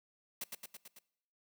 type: noise with echo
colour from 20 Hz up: white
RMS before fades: -40 dBFS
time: 0.41-0.44 s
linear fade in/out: 5 ms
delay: 110 ms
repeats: 5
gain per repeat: -3 dB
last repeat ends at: 0.99 s
effects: noise-tail reverb RT60 0.8 s tail -22 dB re dry